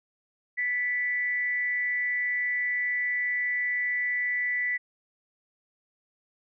sine tone with amplitude modulation, 1975.5 Hz, B6, in tune, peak -23 dBFS, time 0.57-4.78 s, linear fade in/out 20 ms, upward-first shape sine, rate 245 Hz, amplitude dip 45%, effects none

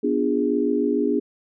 sine chord, B diminished seventh, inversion none, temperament equal with one note detuned, 246.9 / 293.7 / 349.2 / 410.5 Hz, B3 / D4 / F4 / Ab4, 0 / 0 / 0 / -20 cents, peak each -24 / -23 / -28 / -23 dBFS, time 0.03-1.2 s, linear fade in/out 10 ms, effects none

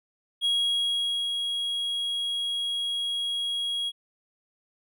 triangle tone with ADSR envelope, 3300 Hz, G#7, 12 cents flat, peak -20 dBFS, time 0.41-3.92 s, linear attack 39 ms, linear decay 850 ms, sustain -5 dB, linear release 41 ms, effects none

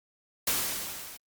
white noise with level ramp, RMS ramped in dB -26 to -45 dBFS, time 0.47-1.17 s, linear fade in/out 5 ms, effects Opus 48 kbps

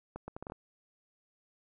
accelerating click train, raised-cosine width 1 ms, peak -27 dBFS, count 7, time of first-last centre 0.16-0.521 s, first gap 120 ms, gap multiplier 0.71, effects none

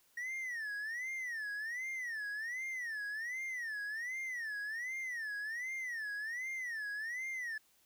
triangle tone with vibrato, 1871 Hz, A#6, 6 cents sharp, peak -36 dBFS, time 0.17-7.58 s, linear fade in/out 5 ms, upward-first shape sine, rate 1.3 Hz, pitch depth 210 cents each way, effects white hiss -70 dBFS RMS until 7.85 s

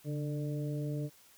harmonic tone with a mistuned harmonic, 148.9 Hz, D3, 24 cents sharp, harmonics 1 / 2 / 3 / 4, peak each -34 / -40 / -44 / -46 dBFS, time 0.04-1.1 s, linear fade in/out 50 ms, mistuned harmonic 1, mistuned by -53 cents, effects white hiss -61 dBFS RMS until 1.37 s

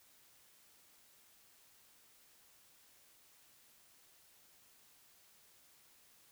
silence, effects white hiss -66 dBFS RMS until 6.31 s

